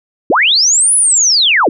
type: linear two-way sweep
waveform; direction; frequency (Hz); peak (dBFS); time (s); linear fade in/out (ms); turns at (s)
sine; up then down; 220 to 10290 to 220; -7; 0.3-1.69; 2; 0.95
effects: none